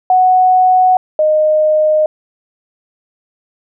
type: tone pair in turn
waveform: sine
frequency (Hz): 740 / 616.2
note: F#5 / D#5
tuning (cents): 0 / -17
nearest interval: minor third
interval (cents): 317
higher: first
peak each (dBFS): -6 / -8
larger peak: first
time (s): 0.1-0.97 / 1.19-2.06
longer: neither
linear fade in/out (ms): 2
effects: none